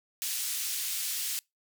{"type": "band-pass noise", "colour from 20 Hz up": "white", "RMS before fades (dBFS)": -33, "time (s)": [0.22, 1.39], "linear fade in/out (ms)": 0, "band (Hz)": [2800, 16000], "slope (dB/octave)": 12, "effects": ["noise-tail reverb RT60 0.2 s tail -26 dB re dry"]}